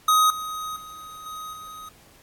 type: tone with level steps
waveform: square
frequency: 1256 Hz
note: D#6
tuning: 16 cents sharp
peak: -16 / -30 / -39 / -34 / -38 dBFS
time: 0.08-1.89 s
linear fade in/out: 5 ms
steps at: 0.3 / 0.76 / 1.26 / 1.53 s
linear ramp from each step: 2 ms
effects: pink hiss -54 dBFS RMS until 2.22 s + AAC 64 kbps